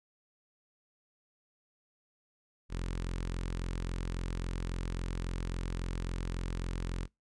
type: tone with notch filter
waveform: sawtooth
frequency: 43.65 Hz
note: F1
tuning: in tune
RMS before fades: -36 dBFS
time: 2.69-7.08 s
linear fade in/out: 50 ms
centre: 700 Hz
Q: 1.7
effects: noise-tail reverb RT60 0.2 s tail -26 dB re dry + resampled to 22050 Hz